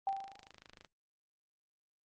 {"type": "tone with exponential decay", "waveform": "sine", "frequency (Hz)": 781, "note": "G5", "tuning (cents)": -7, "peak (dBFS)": -29, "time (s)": [0.07, 0.5], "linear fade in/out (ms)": 2, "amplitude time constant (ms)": 92}
{"type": "click train", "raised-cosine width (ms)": 0.2, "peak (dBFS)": -35, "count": 21, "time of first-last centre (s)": [0.09, 0.848], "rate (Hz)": 26.4}
{"effects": ["Opus 24 kbps"]}